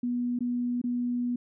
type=tone with dropouts; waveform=sine; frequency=243.7 Hz; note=B3; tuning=23 cents flat; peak=-26 dBFS; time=0.03-1.36 s; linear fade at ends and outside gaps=5 ms; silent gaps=0.39-0.406 / 0.816-0.839 s; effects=none